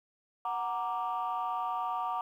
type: chord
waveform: sine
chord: Gb augmented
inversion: none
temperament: equal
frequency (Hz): 740 / 932.3 / 1174.7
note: Gb5 / Bb5 / D6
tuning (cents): 0 / 0 / 0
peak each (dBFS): -34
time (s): 0.45-2.21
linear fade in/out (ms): 2
effects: tanh soft clip ceiling -25 dBFS + 11-bit